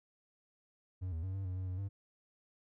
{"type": "tone with pitch steps", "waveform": "triangle", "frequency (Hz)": [92.2, 80.8, 94.3, 97.1, 91.7, 93.3, 91.6, 98.6], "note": ["F#2", "E2", "F#2", "G2", "F#2", "F#2", "F#2", "G2"], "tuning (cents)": [-6, -34, 33, -16, -15, 15, -17, 11], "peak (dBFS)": -34, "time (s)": [1.01, 1.89], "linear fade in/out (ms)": 20, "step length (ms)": 110, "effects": []}